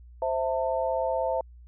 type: chord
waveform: sine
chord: A minor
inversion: first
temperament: equal with one note detuned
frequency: 523.3 / 659.3 / 897.5 Hz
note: C5 / E5 / A5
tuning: 0 / 0 / +34 cents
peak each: -28 / -28 / -31 dBFS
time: 0.22-1.41 s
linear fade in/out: 2 ms
effects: added 60 Hz sine -46 dBFS peak until 1.67 s